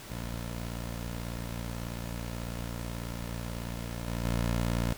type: tone with level steps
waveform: 15% pulse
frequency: 58.27 Hz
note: A#1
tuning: in tune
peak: -29 / -25 / -21 dBFS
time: 0.1-4.93 s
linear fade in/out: 5 ms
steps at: 4.08 / 4.25 s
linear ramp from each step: 2 ms
effects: pink hiss -46 dBFS RMS until 4.97 s